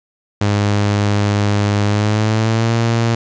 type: tone with pitch glide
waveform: sawtooth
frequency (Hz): 102.7 to 115.28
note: G#2 to A#2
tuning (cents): -19 to -19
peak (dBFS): -9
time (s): 0.41-3.15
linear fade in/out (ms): 5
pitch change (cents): +200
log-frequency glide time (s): 1.85-2.74
effects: resampled to 16000 Hz + 7-bit